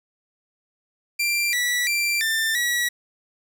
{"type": "tone with pitch steps", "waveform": "sawtooth", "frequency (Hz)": [2367, 1951, 2358, 1787, 1929], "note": ["D7", "B6", "D7", "A6", "B6"], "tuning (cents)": [13, -22, 6, 26, -41], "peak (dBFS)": -17, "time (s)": [1.19, 2.89], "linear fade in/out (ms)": 10, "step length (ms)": 340, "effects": []}